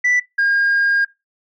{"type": "tone pair in turn", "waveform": "sine", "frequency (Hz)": [1975.5, 1618.4], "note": ["B6", "G#6"], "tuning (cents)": [0, -45], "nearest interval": "minor third", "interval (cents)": 345, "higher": "first", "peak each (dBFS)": -11, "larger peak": "neither", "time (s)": [[0.04, 0.2], [0.38, 1.05]], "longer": "second", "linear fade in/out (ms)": 10, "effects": ["noise-tail reverb RT60 0.2 s tail -19 dB re dry", "tanh soft clip ceiling -11 dBFS"]}